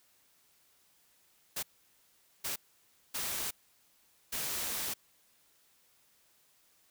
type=noise bursts at uneven times; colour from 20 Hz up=white; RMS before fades=-36 dBFS; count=4; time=1.56-1.63 / 2.44-2.56 / 3.14-3.51 / 4.32-4.94 s; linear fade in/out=10 ms; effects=white hiss -68 dBFS RMS until 6.9 s